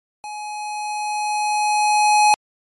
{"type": "tone with level ramp", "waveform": "square", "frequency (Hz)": 841, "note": "G#5", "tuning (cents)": 22, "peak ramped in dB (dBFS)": [-30, -11], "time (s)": [0.24, 2.34], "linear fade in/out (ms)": 0, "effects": ["MP3 48 kbps"]}